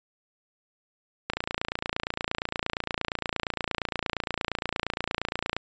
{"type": "click train", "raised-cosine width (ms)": 0.3, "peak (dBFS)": -11, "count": 123, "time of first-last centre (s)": [1.3, 5.566], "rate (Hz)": 28.6, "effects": ["resampled to 16000 Hz"]}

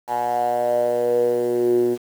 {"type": "tone with band-pass filter sweep", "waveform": "10% pulse", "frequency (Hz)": 120.9, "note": "B2", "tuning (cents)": -36, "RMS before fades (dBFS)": -20, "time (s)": [0.07, 1.98], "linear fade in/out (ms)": 50, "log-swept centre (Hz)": [870, 320], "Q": 7, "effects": ["7-bit"]}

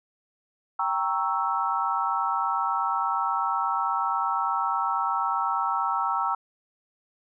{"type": "chord", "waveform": "sine", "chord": "G diminished seventh", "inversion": "none", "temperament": "equal", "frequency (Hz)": [784, 932.3, 1108.7, 1318.5], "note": ["G5", "Bb5", "Db6", "Fb6"], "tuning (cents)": [0, 0, 0, 0], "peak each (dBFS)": [-30, -28, -31, -27], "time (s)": [0.79, 6.35], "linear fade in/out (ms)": 5, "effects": []}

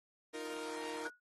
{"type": "chord", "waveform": "sawtooth", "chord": "Eb suspended second", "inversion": "none", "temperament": "equal", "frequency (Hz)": [311.1, 349.2, 466.2], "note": ["Eb4", "F4", "Bb4"], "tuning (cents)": [0, 0, 0], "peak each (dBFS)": [-42, -45, -39], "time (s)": [0.33, 1.09], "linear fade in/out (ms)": 20}
{"type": "tone with exponential decay", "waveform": "sine", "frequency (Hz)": 1462, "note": "F#6", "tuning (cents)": -21, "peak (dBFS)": -36, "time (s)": [1.05, 1.2], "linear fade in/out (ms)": 5, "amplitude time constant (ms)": 31}
{"effects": ["AAC 32 kbps"]}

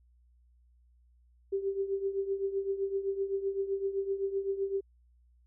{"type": "tone with tremolo", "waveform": "sine", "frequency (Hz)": 392, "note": "G4", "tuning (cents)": 0, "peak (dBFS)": -26, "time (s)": [1.52, 4.81], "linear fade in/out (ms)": 10, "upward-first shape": "triangle", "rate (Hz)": 7.8, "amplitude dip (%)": 80, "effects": ["added 60 Hz sine -61 dBFS peak until 5.46 s"]}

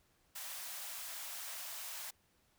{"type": "high-pass noise", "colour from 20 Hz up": "white", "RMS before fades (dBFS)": -45, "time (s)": [0.35, 2.11], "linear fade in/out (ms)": 10, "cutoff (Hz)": 580, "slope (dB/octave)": 48, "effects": ["pink hiss -73 dBFS RMS until 2.58 s"]}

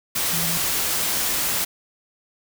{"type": "tone in noise", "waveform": "sine", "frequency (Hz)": 167.1, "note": "E3", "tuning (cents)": 24, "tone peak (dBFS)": -29, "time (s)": [0.32, 0.58], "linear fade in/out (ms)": 10, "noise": "white", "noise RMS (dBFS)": -23, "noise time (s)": [0.15, 1.65], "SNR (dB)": -9, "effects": []}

